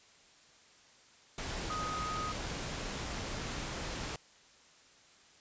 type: tone in noise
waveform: sine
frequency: 1251 Hz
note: D#6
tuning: 9 cents sharp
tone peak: -36 dBFS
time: 1.7-2.32 s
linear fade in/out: 2 ms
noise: pink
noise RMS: -39 dBFS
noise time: 1.38-4.16 s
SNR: 0 dB
effects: white hiss -61 dBFS RMS until 5.4 s + resampled to 16000 Hz